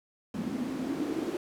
white noise with band-pass filter sweep, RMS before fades -33 dBFS, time 0.34-1.37 s, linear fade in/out 2 ms, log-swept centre 220 to 340 Hz, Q 7.6, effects none

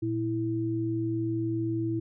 sine tone pair together, 116.21 / 328.7 Hz, A#2 / E4, -5 / -5 cents, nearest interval octave + tritone, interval 1800 cents, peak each -31 / -28 dBFS, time 0.02-2 s, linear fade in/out 10 ms, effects none

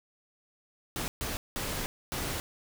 pink noise bursts at uneven times, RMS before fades -34 dBFS, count 4, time 0.96-1.08 / 1.21-1.37 / 1.56-1.86 / 2.12-2.4 s, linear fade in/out 0 ms, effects none

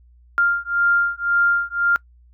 sine beating tone pair, 1396.9 / 1398.8 Hz, F6 / F6, 0 / +2 cents, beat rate 1.9 Hz, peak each -19 dBFS, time 0.38-1.96 s, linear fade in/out 0 ms, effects noise-tail reverb RT60 0.1 s tail -23 dB re dry + added 60 Hz sine -48 dBFS peak until 2.33 s

